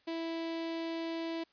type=tone with notch filter; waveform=sawtooth; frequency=329.6 Hz; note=E4; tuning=in tune; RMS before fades=-37 dBFS; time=0.07-1.44 s; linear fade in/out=10 ms; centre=1400 Hz; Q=1.7; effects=white hiss -69 dBFS RMS until 1.52 s + resampled to 11025 Hz